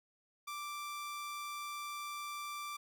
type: tone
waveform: sawtooth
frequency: 1174.7 Hz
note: D6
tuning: in tune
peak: -37 dBFS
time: 0.47-2.77 s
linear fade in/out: 10 ms
effects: none